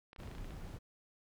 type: clicks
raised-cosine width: 0.3 ms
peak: -38 dBFS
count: 10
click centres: 0.131 / 0.162 / 0.202 / 0.234 / 0.275 / 0.314 / 0.351 / 0.383 / 0.445 / 0.507 s
type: noise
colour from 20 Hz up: brown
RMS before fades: -46 dBFS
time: 0.18-0.79 s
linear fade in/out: 20 ms
effects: none